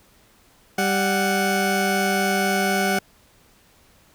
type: tone pair together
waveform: 20% pulse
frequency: 196 / 740 Hz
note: G3 / F#5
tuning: 0 / 0 cents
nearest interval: octave + major seventh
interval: 2300 cents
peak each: -17 dBFS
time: 0.78-2.99 s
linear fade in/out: 5 ms
effects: pink hiss -56 dBFS RMS until 4.14 s